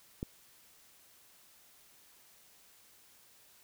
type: click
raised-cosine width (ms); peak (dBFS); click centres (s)
3; -23; 0.229
effects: white hiss -62 dBFS RMS until 3.63 s